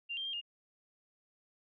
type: tone with pitch steps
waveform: sine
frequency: 2784 / 3174 / 3199 / 2832 Hz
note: F7 / G7 / G7 / F7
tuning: -6 / +21 / +34 / +23 cents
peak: -36 dBFS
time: 0.09-0.414 s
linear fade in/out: 20 ms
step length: 81 ms
effects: none